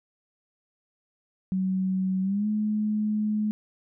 sine tone with pitch glide, 188.2 to 212.5 Hz, F#3 to G#3, +30 to +40 cents, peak -23 dBFS, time 1.52-3.51 s, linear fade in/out 0 ms, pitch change +210 cents, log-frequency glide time 2.22-2.47 s, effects none

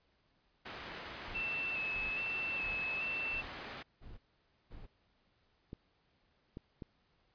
white low-pass noise, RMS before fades -47 dBFS, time 0.65-3.83 s, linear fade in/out 10 ms, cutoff 2400 Hz, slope 12 dB/octave
brown noise bursts, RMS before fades -49 dBFS, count 6, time 1.25-4.87 s, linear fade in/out 20 ms, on 170 ms, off 520 ms
sine tone with vibrato, 2637 Hz, E7, in tune, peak -35 dBFS, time 1.34-3.42 s, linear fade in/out 20 ms, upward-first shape square, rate 1.2 Hz, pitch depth 24 cents each way
clicks, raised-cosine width 3 ms, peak -31 dBFS, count 3, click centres 5.731 / 6.571 / 6.822 s
effects pink hiss -74 dBFS RMS until 7.34 s + resampled to 11025 Hz

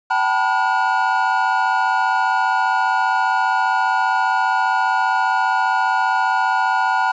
triangle tone cluster, 766 / 886 / 981 / 1441 Hz, G5 / A5 / B5 / F#6, -40 / +12 / -12 / -46 cents, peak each -19 dBFS, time 0.1-7.12 s, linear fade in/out 10 ms, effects resampled to 16000 Hz + 8-bit

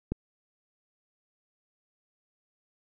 click, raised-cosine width 3 ms, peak -16 dBFS, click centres 0.12 s, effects none

